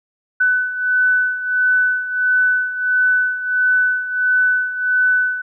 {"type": "beating tone pair", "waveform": "sine", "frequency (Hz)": [1500, 1501.5], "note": ["F#6", "F#6"], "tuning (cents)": [23, 25], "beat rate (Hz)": 1.5, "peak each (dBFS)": [-15, -20], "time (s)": [0.4, 5.42], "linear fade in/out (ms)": 10, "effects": []}